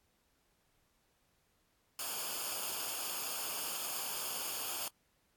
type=noise with comb filter; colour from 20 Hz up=white; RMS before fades=-39 dBFS; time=1.99-4.88 s; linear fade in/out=2 ms; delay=0.51 ms; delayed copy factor=-0.7; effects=pink hiss -75 dBFS RMS until 5.36 s + AAC 64 kbps